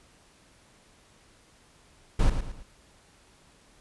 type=noise with echo; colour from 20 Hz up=brown; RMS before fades=-20 dBFS; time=2.19-2.3 s; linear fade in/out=5 ms; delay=110 ms; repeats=3; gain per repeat=-8 dB; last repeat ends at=2.63 s; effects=pink hiss -59 dBFS RMS until 3.8 s + resampled to 24000 Hz